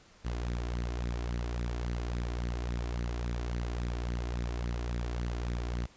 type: tone with flanger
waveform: sawtooth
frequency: 59.4 Hz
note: A#1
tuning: 33 cents sharp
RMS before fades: -34 dBFS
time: 0.24-5.87 s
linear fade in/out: 20 ms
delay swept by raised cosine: 0.47 to 2.97 ms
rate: 3.6 Hz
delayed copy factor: +0.55
effects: pink hiss -59 dBFS RMS until 5.96 s + resampled to 16000 Hz